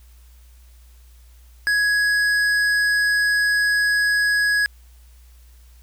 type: tone with tanh clipping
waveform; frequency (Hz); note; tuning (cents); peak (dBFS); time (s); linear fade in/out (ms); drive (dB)
triangle; 1669; G#6; +8; -18; 1.67-4.66; 0; 16
effects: added 60 Hz sine -45 dBFS peak until 5.82 s + white hiss -58 dBFS RMS until 5.82 s